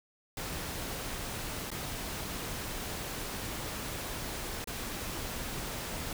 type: noise with dropouts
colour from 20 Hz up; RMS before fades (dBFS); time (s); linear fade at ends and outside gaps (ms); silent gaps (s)
pink; -38; 0.37-6.13; 2; 1.704-1.715 / 4.643-4.673
effects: none